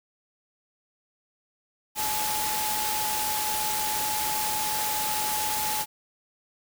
sine tone in noise, 855 Hz, A5, 50 cents flat, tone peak -30 dBFS, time 1.95-5.86 s, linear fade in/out 50 ms, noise white, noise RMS -29 dBFS, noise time 1.95-5.86 s, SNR -4 dB, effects none

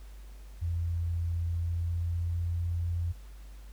sine tone with pitch glide, 85 to 85.99 Hz, F2 to F2, -46 to -26 cents, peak -28 dBFS, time 0.61-3.13 s, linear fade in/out 20 ms, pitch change +20 cents, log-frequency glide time 1.5-2.49 s, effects added 50 Hz sine -44 dBFS peak until 3.72 s + pink hiss -60 dBFS RMS until 3.72 s

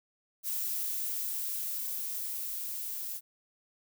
violet noise with level ramp, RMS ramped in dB -33 to -38 dBFS, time 0.43-3.21 s, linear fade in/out 50 ms, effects none

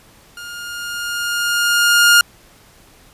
sawtooth tone with level ramp, 1416 Hz, F6, 23 cents sharp, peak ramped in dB -27 to -3 dBFS, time 0.37-2.21 s, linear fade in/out 2 ms, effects pink hiss -48 dBFS RMS until 3.13 s + resampled to 32000 Hz

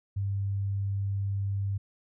sine tone, 99 Hz, G2, 18 cents sharp, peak -27 dBFS, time 0.16-1.78 s, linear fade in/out 10 ms, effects none

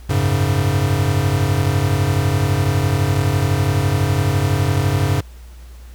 square chord, F# suspended second, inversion none, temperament equal with one note detuned, 92.5 / 104.43 / 138.59 Hz, F#2 / G#2 / C#3, 0 / +10 / 0 cents, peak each -20 dBFS, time 0.09-5.21 s, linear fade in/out 10 ms, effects added 60 Hz sine -35 dBFS peak until 5.94 s + pink hiss -49 dBFS RMS until 5.94 s

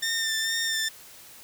15% pulse tone with vibrato, 1802 Hz, A6, 41 cents sharp, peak -19 dBFS, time 0.02-0.89 s, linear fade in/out 10 ms, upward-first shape sine, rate 2.2 Hz, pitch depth 26 cents each way, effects white hiss -48 dBFS RMS until 1.43 s

